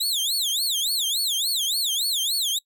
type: tone with vibrato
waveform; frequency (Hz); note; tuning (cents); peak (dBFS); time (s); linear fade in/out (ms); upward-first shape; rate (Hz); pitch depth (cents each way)
sawtooth; 3729; A#7; 0; -19; 0-2.59; 10; sine; 3.5; 300
effects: noise-tail reverb RT60 0.1 s tail -24 dB re dry